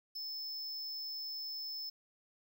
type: tone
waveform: square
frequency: 5250 Hz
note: E8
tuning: 8 cents flat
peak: -40 dBFS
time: 0.15-1.9 s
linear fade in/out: 10 ms
effects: 12-bit